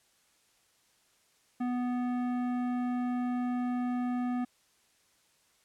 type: tone with tanh clipping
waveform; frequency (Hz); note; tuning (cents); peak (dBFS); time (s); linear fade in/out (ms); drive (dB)
triangle; 246.9; B3; 0; -31; 1.6-4.45; 10; 18
effects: white hiss -68 dBFS RMS until 5.64 s + low-pass 10000 Hz 12 dB/octave